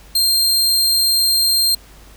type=tone; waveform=sawtooth; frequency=4186 Hz; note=C8; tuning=in tune; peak=-10 dBFS; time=0.15-1.75 s; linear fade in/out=5 ms; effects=added 50 Hz sine -42 dBFS peak until 2.16 s + pink hiss -46 dBFS RMS until 2.16 s